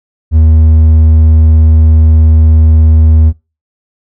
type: tone with hard clipping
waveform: sine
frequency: 79.2 Hz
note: D#2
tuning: 31 cents sharp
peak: -3 dBFS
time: 0.31-3.33 s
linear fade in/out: 50 ms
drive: 3 dB
effects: noise-tail reverb RT60 0.3 s tail -25 dB re dry